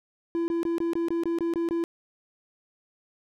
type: tone bursts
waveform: triangle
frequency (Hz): 336.6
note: E4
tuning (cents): +36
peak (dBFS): -22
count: 10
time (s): 0.35-1.839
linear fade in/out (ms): 0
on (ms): 130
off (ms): 21
effects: none